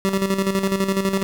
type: tone with tremolo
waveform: 25% pulse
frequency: 193.9 Hz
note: G3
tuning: 19 cents flat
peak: -13 dBFS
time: 0.05-1.23 s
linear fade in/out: 0 ms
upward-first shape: square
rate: 12 Hz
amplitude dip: 60%
effects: 7-bit